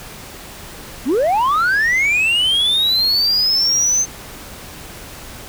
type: linear sweep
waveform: sine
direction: up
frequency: 214.1 to 6272 Hz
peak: -10 dBFS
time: 1.05-4.06 s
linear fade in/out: 50 ms
effects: tanh soft clip ceiling -12 dBFS + pink hiss -35 dBFS RMS until 5.48 s